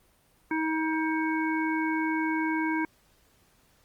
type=harmonic tone; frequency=317.1 Hz; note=D#4; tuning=33 cents sharp; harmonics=1 / 3 / 5 / 7; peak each=-27 / -32 / -34 / -35 dBFS; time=0.51-2.85 s; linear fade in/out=2 ms; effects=pink hiss -64 dBFS RMS until 3.84 s + Opus 32 kbps